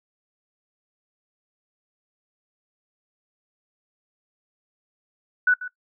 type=tone with echo; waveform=sine; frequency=1485 Hz; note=F#6; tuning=6 cents sharp; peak=-14 dBFS; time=5.47-5.54 s; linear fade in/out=5 ms; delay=140 ms; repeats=1; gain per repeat=-15 dB; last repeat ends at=5.68 s; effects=noise-tail reverb RT60 0.1 s tail -20 dB re dry